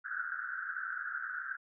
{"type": "band-pass noise", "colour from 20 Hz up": "pink", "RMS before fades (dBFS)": -39, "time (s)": [0.04, 1.57], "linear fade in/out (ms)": 20, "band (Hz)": [1400, 1600], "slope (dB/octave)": 96, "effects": []}